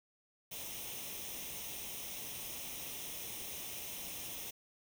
white noise with comb filter, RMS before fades -44 dBFS, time 0.51-4.51 s, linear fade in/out 10 ms, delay 0.33 ms, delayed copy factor +0.65, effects none

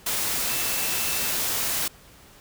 sine tone in noise, 2655 Hz, E7, 12 cents sharp, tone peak -36 dBFS, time 0.49-1.31 s, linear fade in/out 5 ms, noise white, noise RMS -26 dBFS, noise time 0.06-1.88 s, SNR -13 dB, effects pink hiss -51 dBFS RMS until 2.4 s

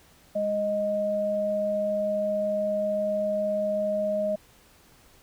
sine tone pair together, 205.6 / 622 Hz, G#3 / D#5, -17 / -1 cents, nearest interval octave + perfect fifth, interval 1916 cents, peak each -33 / -24 dBFS, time 0.35-4.36 s, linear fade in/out 10 ms, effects pink hiss -57 dBFS RMS until 5.22 s

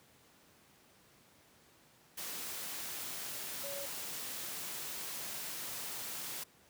sine tone in noise, 561 Hz, C#5, 21 cents sharp, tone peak -43 dBFS, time 3.63-3.86 s, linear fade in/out 10 ms, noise white, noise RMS -42 dBFS, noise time 2.17-6.44 s, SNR -4 dB, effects pink hiss -64 dBFS RMS until 6.69 s + high-pass 100 Hz 12 dB/octave

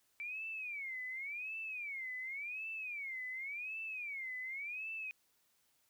sine tone with vibrato, 2307 Hz, D7, 31 cents flat, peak -40 dBFS, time 0.2-5.11 s, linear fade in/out 0 ms, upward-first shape sine, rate 0.9 Hz, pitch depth 240 cents each way, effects white hiss -75 dBFS RMS until 5.89 s

